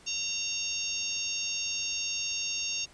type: harmonic tone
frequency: 920 Hz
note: A#5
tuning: 23 cents flat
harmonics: 3 / 4 / 5 / 6 / 7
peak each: -35 / -40 / -41 / -36 / -35 dBFS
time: 0.06-2.86 s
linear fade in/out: 20 ms
effects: pink hiss -56 dBFS RMS until 2.93 s + resampled to 22050 Hz